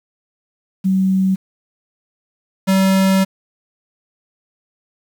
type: tone pair in turn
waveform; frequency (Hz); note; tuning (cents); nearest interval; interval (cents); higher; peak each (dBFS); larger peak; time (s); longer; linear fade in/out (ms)
sine / square; 190 / 191.54; F#3 / G3; +46 / -40; unison; 14; second; -12; neither; 0.84-1.36 / 2.67-3.25; second; 20
effects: 7-bit